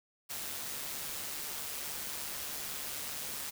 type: noise with amplitude modulation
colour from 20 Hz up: white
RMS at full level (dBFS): -38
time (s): 0.29-3.51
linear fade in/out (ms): 20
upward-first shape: sine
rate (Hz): 145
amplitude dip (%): 40
effects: none